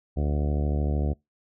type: harmonic tone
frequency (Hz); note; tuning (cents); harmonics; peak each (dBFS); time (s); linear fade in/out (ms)
73.2; D2; -5; 1 / 2 / 3 / 4 / 5 / 6 / 7 / 8 / 9 / 10; -24 / -30 / -34 / -36 / -38 / -40 / -41 / -42 / -43 / -44; 0.16-1.14; 20
effects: noise-tail reverb RT60 0.2 s tail -26 dB re dry